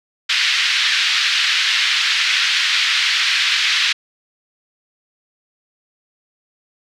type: band-pass noise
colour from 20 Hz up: white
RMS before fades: -17 dBFS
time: 0.29-3.93 s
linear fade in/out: 10 ms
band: 1600 to 4200 Hz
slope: 24 dB/octave
effects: none